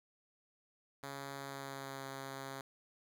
5% pulse tone with pitch glide, 138.59 to 135.74 Hz, C#3 to C#3, 0 to -36 cents, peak -32 dBFS, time 1.03-2.61 s, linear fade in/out 2 ms, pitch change -36 cents, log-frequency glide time 1.33-2.05 s, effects none

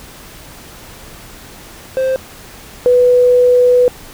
triangle / sine tone pair in turn, 524 / 494.6 Hz, C5 / B4, +2 / +3 cents, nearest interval minor second, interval 99 cents, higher first, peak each -10 / -6 dBFS, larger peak second, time 1.97-2.16 / 2.86-3.88 s, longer second, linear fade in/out 0 ms, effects pink hiss -36 dBFS RMS until 4.13 s

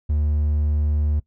triangle tone, 75 Hz, D2, 37 cents sharp, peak -16 dBFS, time 0.09-1.2 s, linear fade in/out 10 ms, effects noise-tail reverb RT60 0.1 s tail -19 dB re dry

